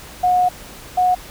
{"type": "tone pair in turn", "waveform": "sine", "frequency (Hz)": [725, 729.2], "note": ["F#5", "F#5"], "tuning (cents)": [-35, -25], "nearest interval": "unison", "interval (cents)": 10, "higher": "second", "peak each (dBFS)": -12, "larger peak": "neither", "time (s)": [[0.23, 0.49], [0.97, 1.15]], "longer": "first", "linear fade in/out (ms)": 10, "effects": ["added 50 Hz sine -47 dBFS peak until 1.3 s", "pink hiss -38 dBFS RMS until 1.3 s"]}